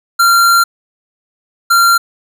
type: tone pair in turn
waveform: square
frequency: 1379 / 1379 Hz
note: F6 / F6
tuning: -22 / -22 cents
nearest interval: unison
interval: 0 cents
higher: neither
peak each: -7 dBFS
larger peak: neither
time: 0.19-0.64 / 1.7-1.98 s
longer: first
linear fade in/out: 10 ms
effects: none